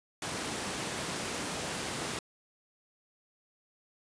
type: high-pass noise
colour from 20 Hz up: pink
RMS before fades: -36 dBFS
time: 0.22-2.19 s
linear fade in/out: 2 ms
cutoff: 140 Hz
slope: 12 dB/octave
effects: resampled to 22050 Hz